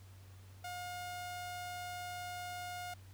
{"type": "tone", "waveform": "sawtooth", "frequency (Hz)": 715, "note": "F5", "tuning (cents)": 41, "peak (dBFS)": -38, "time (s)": [0.64, 2.94], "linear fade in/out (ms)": 5, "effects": ["added 95 Hz sine -53 dBFS peak until 3.13 s", "pink hiss -64 dBFS RMS until 3.13 s"]}